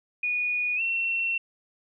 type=tone with pitch glide; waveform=sine; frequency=2459 to 2713 Hz; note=D#7 to E7; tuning=-21 to +49 cents; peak=-24 dBFS; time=0.23-1.38 s; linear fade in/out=5 ms; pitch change=+170 cents; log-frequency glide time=0.76-0.81 s; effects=none